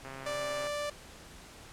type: click train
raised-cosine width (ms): 0.5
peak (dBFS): -29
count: 84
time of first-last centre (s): 0.05-0.669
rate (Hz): 134
type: tone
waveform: sawtooth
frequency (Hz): 587.3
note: D5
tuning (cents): 0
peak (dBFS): -29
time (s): 0.26-0.9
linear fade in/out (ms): 5
effects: pink hiss -51 dBFS RMS until 1.72 s + low-pass 10000 Hz 12 dB/octave